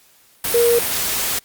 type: tone in noise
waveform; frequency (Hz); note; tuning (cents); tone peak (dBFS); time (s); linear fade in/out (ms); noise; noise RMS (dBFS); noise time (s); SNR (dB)
sine; 472; A#4; +22; -12; 0.54-0.79; 5; white; -21; 0.44-1.39; +6
effects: white hiss -53 dBFS RMS until 1.44 s + Opus 48 kbps